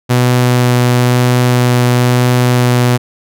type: tone with vibrato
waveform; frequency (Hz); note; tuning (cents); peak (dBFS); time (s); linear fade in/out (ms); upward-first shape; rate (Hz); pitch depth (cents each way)
sawtooth; 123.6; B2; +2; -4; 0.09-2.98; 20; sine; 1; 8
effects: none